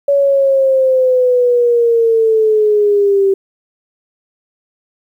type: linear sweep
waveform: sine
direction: down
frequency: 566 to 386.7 Hz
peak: -8 dBFS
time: 0.08-3.34 s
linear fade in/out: 5 ms
effects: 8-bit